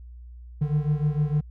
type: beating tone pair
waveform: triangle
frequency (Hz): 146.83 / 153.43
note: D3 / D#3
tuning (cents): 0 / -24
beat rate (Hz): 6.6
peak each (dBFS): -21 / -24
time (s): 0.61-1.41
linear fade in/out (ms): 10
effects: added 60 Hz sine -40 dBFS peak until 1.5 s